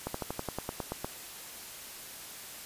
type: slowing click train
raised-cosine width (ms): 1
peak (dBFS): -19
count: 11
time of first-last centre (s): 0.07-1.045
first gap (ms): 74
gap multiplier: 1.06
effects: white hiss -45 dBFS RMS until 2.65 s + resampled to 32000 Hz